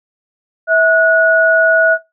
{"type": "tone pair together", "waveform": "sine", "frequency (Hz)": [650.4, 1460], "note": ["E5", "F#6"], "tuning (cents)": [-23, -24], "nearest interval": "octave + major second", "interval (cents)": 1399, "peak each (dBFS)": -11, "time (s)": [0.67, 1.98], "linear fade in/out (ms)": 50, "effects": ["noise-tail reverb RT60 0.2 s tail -17 dB re dry"]}